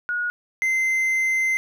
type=tone pair in turn; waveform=sine / triangle; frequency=1449 / 2072 Hz; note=F#6 / C7; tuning=-37 / -17 cents; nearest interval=tritone; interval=620 cents; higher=second; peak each=-22 / -17 dBFS; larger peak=second; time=0.09-0.3 / 0.62-1.57 s; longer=second; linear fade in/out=0 ms; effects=none